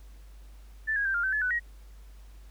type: tone with pitch steps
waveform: sine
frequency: 1761 / 1645 / 1570 / 1403 / 1540 / 1717 / 1494 / 1894 Hz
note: A6 / G#6 / G6 / F6 / G6 / A6 / F#6 / A#6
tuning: +1 / -17 / +2 / +8 / -31 / -43 / +16 / +27 cents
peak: -25 dBFS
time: 0.87-1.598 s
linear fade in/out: 20 ms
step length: 91 ms
effects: added 50 Hz sine -46 dBFS peak until 2.5 s + pink hiss -62 dBFS RMS until 2.5 s